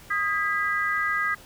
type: chord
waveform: sine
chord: G# minor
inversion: second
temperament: equal with one note detuned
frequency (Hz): 1244.5 / 1626.1 / 1975.5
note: D#6 / G#6 / B6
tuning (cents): 0 / -37 / 0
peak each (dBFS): -27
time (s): 0.1-1.35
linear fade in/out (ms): 10
effects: pink hiss -49 dBFS RMS until 1.45 s